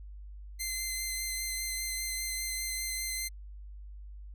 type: tone with vibrato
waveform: 10% pulse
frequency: 2070 Hz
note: C7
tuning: 19 cents flat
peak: -24 dBFS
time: 0.59-3.29 s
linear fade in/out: 20 ms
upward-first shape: sine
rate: 5 Hz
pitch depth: 12 cents each way
effects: added 50 Hz sine -43 dBFS peak until 4.34 s